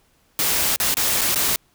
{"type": "noise with dropouts", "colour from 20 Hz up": "white", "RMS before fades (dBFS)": -20, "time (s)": [0.39, 1.56], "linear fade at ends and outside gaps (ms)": 1, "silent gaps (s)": [[0.761, 0.8], [0.942, 0.969], [1.211, 1.215], [1.346, 1.358]], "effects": ["pink hiss -61 dBFS RMS until 1.74 s"]}